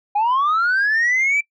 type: linear sweep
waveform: sine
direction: up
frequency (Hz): 802 to 2343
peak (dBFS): -13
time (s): 0.15-1.41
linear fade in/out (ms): 10
effects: noise-tail reverb RT60 0.1 s tail -24 dB re dry + tanh soft clip ceiling -13 dBFS